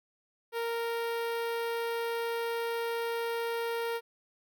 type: tone with notch filter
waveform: sawtooth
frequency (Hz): 464.4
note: A#4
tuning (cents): -7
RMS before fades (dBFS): -33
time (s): 0.52-4.01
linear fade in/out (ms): 50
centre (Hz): 7100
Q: 0.8
effects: none